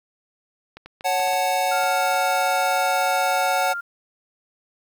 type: clicks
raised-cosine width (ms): 0.3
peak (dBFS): -23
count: 8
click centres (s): 0.77 / 0.86 / 1.009 / 1.198 / 1.275 / 1.333 / 1.836 / 2.144
type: chord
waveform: square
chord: F# minor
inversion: second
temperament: equal with one note detuned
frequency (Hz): 554.4 / 740 / 876.4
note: C#5 / F#5 / A5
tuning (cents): 0 / 0 / -7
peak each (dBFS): -27 / -22 / -27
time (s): 1.04-3.74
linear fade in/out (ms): 20
type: tone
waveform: sine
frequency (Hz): 1396.9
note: F6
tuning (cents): 0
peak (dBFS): -26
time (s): 1.71-3.81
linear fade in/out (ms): 10
effects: 9-bit